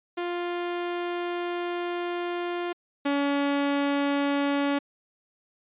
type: tone pair in turn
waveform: sawtooth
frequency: 350 / 283.1 Hz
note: F4 / C#4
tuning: +4 / +37 cents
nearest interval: major third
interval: 367 cents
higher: first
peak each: -24 / -19 dBFS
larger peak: second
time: 0.17-2.73 / 3.05-4.79 s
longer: first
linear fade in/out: 10 ms
effects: resampled to 8000 Hz